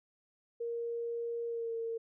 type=tone with pitch glide; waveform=sine; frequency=467.9 to 457.2 Hz; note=A#4 to A#4; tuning=+6 to -34 cents; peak=-34 dBFS; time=0.6-1.98 s; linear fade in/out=10 ms; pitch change=-40 cents; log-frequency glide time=1.47-1.73 s; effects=none